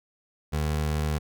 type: tone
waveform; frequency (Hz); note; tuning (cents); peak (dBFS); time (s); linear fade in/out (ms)
25% pulse; 76; D#2; -40; -21; 0.52-1.19; 20
effects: none